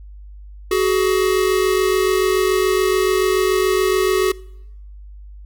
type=tone pair together; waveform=square; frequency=374.6 / 421.6 Hz; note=F#4 / G#4; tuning=+21 / +26 cents; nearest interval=major second; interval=205 cents; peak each=-17 / -20 dBFS; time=0.71-4.32 s; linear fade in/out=5 ms; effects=noise-tail reverb RT60 0.8 s tail -22 dB re dry + added 50 Hz sine -35 dBFS peak until 5.45 s